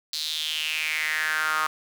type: tone with high-pass filter sweep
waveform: sawtooth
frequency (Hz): 155.56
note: D#3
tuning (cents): 0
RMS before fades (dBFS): -27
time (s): 0.13-1.67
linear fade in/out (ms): 2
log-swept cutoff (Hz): 4300 to 1200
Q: 5.5
effects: none